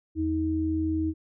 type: tone pair together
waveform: sine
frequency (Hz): 83 / 316.3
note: E2 / D#4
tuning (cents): +12 / +29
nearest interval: octave + major seventh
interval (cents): 2317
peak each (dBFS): -30 / -25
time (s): 0.15-1.14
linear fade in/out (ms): 50
effects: none